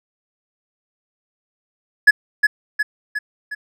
triangle tone with echo, 1698 Hz, G#6, 38 cents sharp, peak -3 dBFS, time 2.07-2.11 s, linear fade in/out 10 ms, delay 360 ms, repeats 4, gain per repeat -5 dB, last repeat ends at 3.55 s, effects none

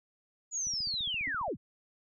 sine linear sweep, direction down, 6960 to 49.84 Hz, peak -31 dBFS, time 0.51-1.57 s, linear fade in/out 50 ms
click train, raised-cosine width 5 ms, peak -38 dBFS, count 13, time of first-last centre 0.67-1.481 s, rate 14.8 Hz
sine tone with exponential decay, 276.8 Hz, C#4, 2 cents flat, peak -40 dBFS, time 1.27-1.39 s, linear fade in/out 0 ms, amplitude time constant 26 ms
effects none

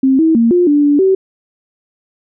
sine tone with pitch steps, 265.7 / 322.1 / 231 / 354.4 / 291.9 / 289.6 / 381.9 Hz, C4 / E4 / A#3 / F4 / D4 / D4 / G4, +27 / -40 / -16 / +25 / -10 / -24 / -45 cents, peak -7 dBFS, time 0.03-1.15 s, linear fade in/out 5 ms, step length 160 ms, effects none

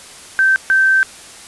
sine tone bursts at uneven times, 1554 Hz, G6, 16 cents flat, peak -9 dBFS, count 2, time 0.39-0.56 / 0.7-1.03 s, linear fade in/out 0 ms, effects white hiss -37 dBFS RMS until 1.47 s + resampled to 24000 Hz

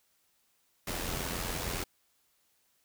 pink noise with amplitude modulation, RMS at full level -33 dBFS, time 0.87-1.84 s, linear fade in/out 5 ms, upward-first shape sine, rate 86.9 Hz, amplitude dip 55%, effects white hiss -72 dBFS RMS until 2.84 s

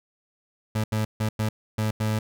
30% pulse tone bursts at uneven times, 108.2 Hz, A2, 29 cents flat, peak -20 dBFS, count 6, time 0.75-0.84 / 0.92-1.05 / 1.2-1.29 / 1.39-1.49 / 1.78-1.91 / 2-2.19 s, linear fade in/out 5 ms, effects none

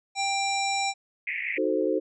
harmonic tone, 788 Hz, G5, 9 cents sharp, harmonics 1 / 3 / 5 / 7 / 9 / 10, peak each -27 / -30 / -34 / -35 / -36 / -39 dBFS, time 0.15-0.94 s, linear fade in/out 50 ms
pink band-pass noise, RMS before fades -31 dBFS, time 1.27-1.58 s, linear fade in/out 2 ms, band 1900 to 2500 Hz, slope 96 dB/octave
sine chord, D# diminished seventh, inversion none, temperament equal, 311.1 / 370 / 440 / 523.3 Hz, D#4 / F#4 / A4 / C5, 0 / 0 / 0 / 0 cents, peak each -28 dBFS, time 1.57-2 s, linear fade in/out 20 ms
effects none

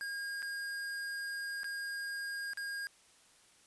square tone with dropouts, 1622 Hz, G#6, 41 cents flat, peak -38 dBFS, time 0.01-2.87 s, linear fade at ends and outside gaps 0 ms, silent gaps 0.421-0.427 / 1.633-1.643 / 2.534-2.573 s, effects white hiss -64 dBFS RMS until 3.66 s + resampled to 24000 Hz

